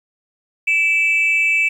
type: tone pair together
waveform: sine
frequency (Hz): 2321 / 2637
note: D7 / E7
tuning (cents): -21 / 0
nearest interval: major second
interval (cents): 221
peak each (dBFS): -15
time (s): 0.67-1.69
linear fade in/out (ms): 10
effects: tanh soft clip ceiling -8 dBFS + 8-bit